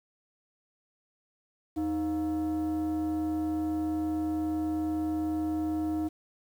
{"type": "tone with frequency modulation", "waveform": "sine", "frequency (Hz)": 311.1, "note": "D#4", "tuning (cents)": 0, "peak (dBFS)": -25, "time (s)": [1.76, 6.09], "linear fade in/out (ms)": 20, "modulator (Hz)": 394, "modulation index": 0.44, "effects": ["tanh soft clip ceiling -26 dBFS", "9-bit"]}